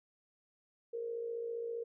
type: tone with amplitude modulation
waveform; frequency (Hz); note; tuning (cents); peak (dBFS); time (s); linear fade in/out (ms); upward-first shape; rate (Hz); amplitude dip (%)
sine; 465.1; A#4; -4; -34; 0.93-1.84; 10; sine; 55.1; 55
effects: none